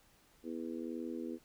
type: harmonic tone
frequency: 81.9 Hz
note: E2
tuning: 11 cents flat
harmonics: 3 / 4 / 5 / 6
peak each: -42 / -42 / -47 / -49 dBFS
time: 0.43-1.39 s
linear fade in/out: 50 ms
effects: pink hiss -67 dBFS RMS until 1.44 s